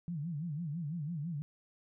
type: tone with vibrato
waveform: sine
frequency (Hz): 158.4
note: D#3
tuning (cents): +31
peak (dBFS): -35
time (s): 0.08-1.42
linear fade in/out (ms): 0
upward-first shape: sine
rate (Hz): 6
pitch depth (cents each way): 190
effects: none